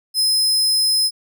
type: tone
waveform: sawtooth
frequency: 5100 Hz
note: D#8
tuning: 42 cents sharp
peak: -12 dBFS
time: 0.14-1.11 s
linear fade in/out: 50 ms
effects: none